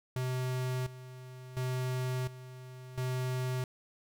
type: tone with tremolo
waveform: square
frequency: 127.8 Hz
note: C3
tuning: 40 cents flat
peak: -32 dBFS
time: 0.16-3.64 s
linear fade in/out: 2 ms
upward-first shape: square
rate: 0.71 Hz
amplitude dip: 80%
effects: none